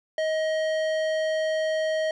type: tone with tanh clipping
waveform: sine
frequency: 630 Hz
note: D#5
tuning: 21 cents sharp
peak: -25 dBFS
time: 0.18-2.11 s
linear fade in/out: 2 ms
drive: 15 dB
effects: none